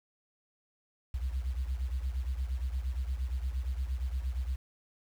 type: beating tone pair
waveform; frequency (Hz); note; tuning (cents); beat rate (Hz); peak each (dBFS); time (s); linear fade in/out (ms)
sine; 61.74 / 70.34; B1 / C#2; 0 / +26; 8.6; -31 / -35; 1.14-4.56; 5
effects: tanh soft clip ceiling -26 dBFS + 9-bit